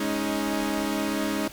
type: chord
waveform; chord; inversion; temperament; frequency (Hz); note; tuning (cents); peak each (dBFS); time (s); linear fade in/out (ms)
sawtooth; Ab suspended fourth; none; equal with one note detuned; 207.7 / 277.2 / 313.8; Ab3 / Db4 / Eb4; 0 / 0 / +15; -26 / -26 / -25; 0-1.48; 5
effects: pink hiss -44 dBFS RMS until 1.52 s